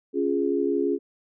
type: chord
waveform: sine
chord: Db major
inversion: none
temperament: equal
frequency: 277.2 / 349.2 / 415.3 Hz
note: Db4 / F4 / Ab4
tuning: 0 / 0 / 0 cents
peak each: -26 / -26 / -25 dBFS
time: 0.13-0.99 s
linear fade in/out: 50 ms
effects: none